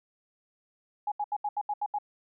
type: tone bursts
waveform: sine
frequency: 830.6 Hz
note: G#5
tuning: in tune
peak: -27 dBFS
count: 8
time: 1.07-1.986 s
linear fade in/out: 5 ms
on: 48 ms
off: 76 ms
effects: none